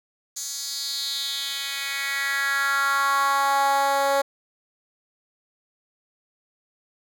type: tone with high-pass filter sweep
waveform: 10% pulse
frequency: 277.2 Hz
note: C#4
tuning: in tune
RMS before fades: -24 dBFS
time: 0.36-4.22 s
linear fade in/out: 10 ms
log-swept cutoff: 6200 to 580 Hz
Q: 3.4
effects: none